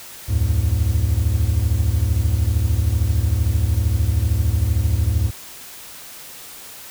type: tone cluster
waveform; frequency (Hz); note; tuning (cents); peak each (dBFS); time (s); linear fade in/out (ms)
triangle; 70.7 / 83.8 / 106.1; C#2 / E2 / G#2; +35 / +29 / +38; -18; 0.28-5.31; 20
effects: white hiss -38 dBFS RMS until 6.9 s